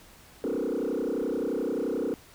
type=tone with frequency modulation; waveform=sine; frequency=369.6 Hz; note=F#4; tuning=2 cents flat; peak=-24 dBFS; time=0.44-2.14 s; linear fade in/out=0 ms; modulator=31.5 Hz; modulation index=4; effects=tanh soft clip ceiling -25 dBFS + pink hiss -53 dBFS RMS until 2.34 s